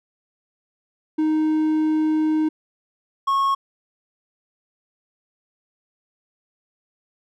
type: tone pair in turn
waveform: triangle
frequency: 311.1 / 1095.3 Hz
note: D#4 / C#6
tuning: 0 / -21 cents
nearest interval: octave + minor seventh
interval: 2179 cents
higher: second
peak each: -15 dBFS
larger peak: neither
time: 1.18-2.49 / 3.27-3.55 s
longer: first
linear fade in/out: 10 ms
effects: none